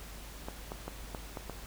clicks, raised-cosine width 1 ms, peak -24 dBFS, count 6, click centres 0.485 / 0.719 / 0.88 / 1.148 / 1.372 / 1.497 s, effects added 50 Hz sine -46 dBFS peak until 1.66 s + pink hiss -49 dBFS RMS until 1.66 s

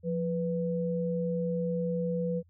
sine tone pair together, 174.62 / 493.9 Hz, F3 / B4, 0 / 0 cents, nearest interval octave + tritone, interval 1800 cents, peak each -30 / -31 dBFS, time 0.03-2.43 s, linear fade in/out 50 ms, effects added 86 Hz sine -59 dBFS peak until 2.49 s

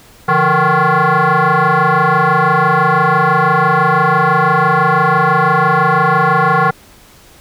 sine tone with frequency modulation, 168 Hz, E3, 33 cents sharp, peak -7 dBFS, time 0.28-6.71 s, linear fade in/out 10 ms, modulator 310 Hz, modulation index 4.5, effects tanh soft clip ceiling -5 dBFS + pink hiss -43 dBFS RMS until 7.4 s

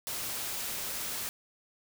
white noise, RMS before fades -36 dBFS, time 0.07-1.29 s, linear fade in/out 0 ms, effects none

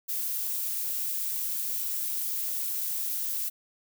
violet noise, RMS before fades -31 dBFS, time 0.08-3.5 s, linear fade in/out 20 ms, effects none

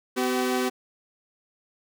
sawtooth tone pair together, 252.6 / 382.1 Hz, B3 / G4, +39 / -44 cents, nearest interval perfect fifth, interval 717 cents, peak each -22 dBFS, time 0.16-0.7 s, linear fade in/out 20 ms, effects none

